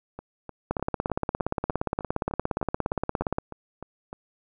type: two click trains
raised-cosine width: 1 ms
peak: -11 / -23 dBFS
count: 47 / 14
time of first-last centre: 0.71-3.384 / 0.19-4.129 s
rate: 17.2 / 3.3 Hz
effects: none